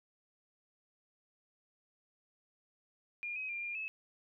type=tone with pitch steps; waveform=sine; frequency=2414 / 2534 / 2390 / 2404 / 2594 Hz; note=D7 / D#7 / D7 / D7 / E7; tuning=+47 / +31 / +30 / +40 / -28 cents; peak=-37 dBFS; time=3.23-3.88 s; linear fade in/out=0 ms; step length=130 ms; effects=none